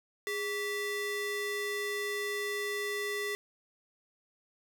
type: ring-modulated tone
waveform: square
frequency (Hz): 778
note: G5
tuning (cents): -13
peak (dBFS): -30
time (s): 0.27-3.35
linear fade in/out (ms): 0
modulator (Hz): 1190
effects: none